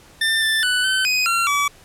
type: tone with pitch steps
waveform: 25% pulse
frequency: 1792 / 1770 / 1490 / 1529 / 2505 / 1369 / 1145 Hz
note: A6 / A6 / F#6 / G6 / D#7 / F6 / D6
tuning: +31 / +10 / +12 / -44 / +11 / -35 / -44 cents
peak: -13 dBFS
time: 0.21-1.68 s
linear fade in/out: 5 ms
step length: 210 ms
effects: pink hiss -48 dBFS RMS until 1.84 s + low-pass 12000 Hz 12 dB/octave